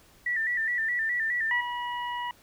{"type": "tone with vibrato", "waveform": "sine", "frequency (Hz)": 1864.7, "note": "A#6", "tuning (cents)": 0, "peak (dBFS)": -25, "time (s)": [0.26, 1.61], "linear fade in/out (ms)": 5, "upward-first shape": "square", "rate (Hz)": 4.8, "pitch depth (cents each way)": 72}
{"type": "harmonic tone", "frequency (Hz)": 970, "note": "B5", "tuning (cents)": -31, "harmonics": [1, 2, 3], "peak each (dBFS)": [-31, -37, -41], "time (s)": [1.51, 2.31], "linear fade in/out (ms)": 2}
{"effects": ["pink hiss -58 dBFS RMS until 2.42 s"]}